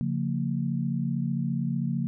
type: tone cluster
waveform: sine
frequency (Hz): 140 / 175.3 / 228.9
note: C#3 / F3 / A#3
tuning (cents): +18 / +7 / -31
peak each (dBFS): -29 / -30 / -30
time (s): 0.01-2.07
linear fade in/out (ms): 0
effects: none